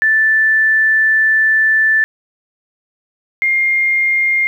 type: tone pair in turn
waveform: sine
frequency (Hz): 1760 / 2120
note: A6 / C7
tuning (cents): 0 / +22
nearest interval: minor third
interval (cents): 322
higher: second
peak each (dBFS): -9 / -11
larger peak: first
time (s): 0.02-2.04 / 3.42-4.47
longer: first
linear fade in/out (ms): 0
effects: 8-bit